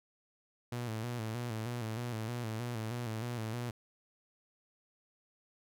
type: tone with vibrato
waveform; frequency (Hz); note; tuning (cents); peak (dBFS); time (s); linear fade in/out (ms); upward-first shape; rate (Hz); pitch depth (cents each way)
sawtooth; 115.6; A#2; -14; -32; 0.72-3.71; 5; square; 3.2; 78
effects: none